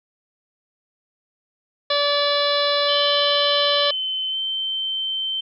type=harmonic tone; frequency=577 Hz; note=D5; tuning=31 cents flat; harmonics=1 / 2 / 3 / 4 / 5 / 6 / 7 / 8 / 9; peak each=-21 / -25 / -29 / -33 / -32 / -25 / -24 / -36 / -33 dBFS; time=1.9-3.91 s; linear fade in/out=5 ms
type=tone with pitch glide; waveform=sine; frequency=3063 to 3104 Hz; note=G7 to G7; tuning=-41 to -18 cents; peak=-22 dBFS; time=2.88-5.41 s; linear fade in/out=10 ms; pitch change=+23 cents; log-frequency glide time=4.29-4.38 s
effects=none